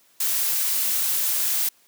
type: noise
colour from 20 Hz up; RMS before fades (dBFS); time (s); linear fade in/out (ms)
blue; -23; 0.2-1.69; 5
effects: white hiss -59 dBFS RMS until 1.87 s + high-pass 150 Hz 12 dB/octave